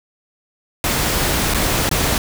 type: noise with dropouts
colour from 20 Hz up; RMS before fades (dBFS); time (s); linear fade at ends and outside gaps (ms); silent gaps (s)
pink; -18; 0.84-2.18; 1; 1.538-1.545 / 1.892-1.913
effects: none